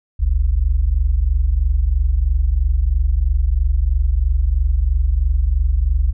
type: tone pair together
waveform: sine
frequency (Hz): 46.25 / 69.3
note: F#1 / C#2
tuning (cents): 0 / 0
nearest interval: perfect fifth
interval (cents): 700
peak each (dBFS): -15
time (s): 0.19-6.13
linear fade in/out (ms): 20
effects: tanh soft clip ceiling -6 dBFS